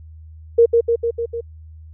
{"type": "tone with echo", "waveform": "sine", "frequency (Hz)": 466.2, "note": "A#4", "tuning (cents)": 0, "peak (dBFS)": -7, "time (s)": [0.58, 0.66], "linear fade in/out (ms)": 10, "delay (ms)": 150, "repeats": 5, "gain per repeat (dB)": -3, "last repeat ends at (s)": 1.41, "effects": ["added 79 Hz sine -37 dBFS peak until 1.93 s"]}